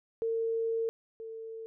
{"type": "tone pair in turn", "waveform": "sine", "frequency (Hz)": [454.1, 448.6], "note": ["A#4", "A4"], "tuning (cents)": [-45, 34], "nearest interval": "unison", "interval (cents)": 21, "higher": "first", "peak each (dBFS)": [-28, -39], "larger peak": "first", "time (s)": [[0.22, 0.89], [1.2, 1.66]], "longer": "first", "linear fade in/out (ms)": 0, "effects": []}